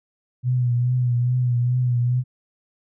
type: tone with vibrato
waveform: sine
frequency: 123.4 Hz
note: B2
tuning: 1 cent flat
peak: -17 dBFS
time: 0.43-2.24 s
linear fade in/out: 50 ms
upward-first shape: triangle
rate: 2.4 Hz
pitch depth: 49 cents each way
effects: none